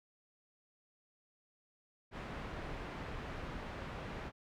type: low-pass noise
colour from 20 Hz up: pink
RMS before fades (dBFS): -44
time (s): 2.11-4.32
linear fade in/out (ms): 50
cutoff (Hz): 2200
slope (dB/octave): 12
effects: none